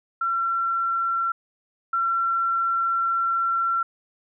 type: tone pair in turn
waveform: sine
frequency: 1358 / 1358 Hz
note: F6 / F6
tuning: -49 / -49 cents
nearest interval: unison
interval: 0 cents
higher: neither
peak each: -21 / -20 dBFS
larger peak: second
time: 0.21-1.32 / 1.93-3.83 s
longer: second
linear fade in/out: 5 ms
effects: none